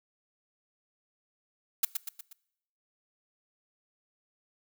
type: noise with echo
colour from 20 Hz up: blue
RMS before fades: -24 dBFS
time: 1.83-1.85 s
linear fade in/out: 5 ms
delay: 120 ms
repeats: 4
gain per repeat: -6 dB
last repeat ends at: 2.33 s
effects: noise-tail reverb RT60 0.8 s tail -22 dB re dry